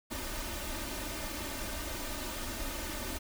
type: noise with comb filter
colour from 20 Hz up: pink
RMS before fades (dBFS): -38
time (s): 0.1-3.19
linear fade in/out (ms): 20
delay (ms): 3.3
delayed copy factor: +0.85
effects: none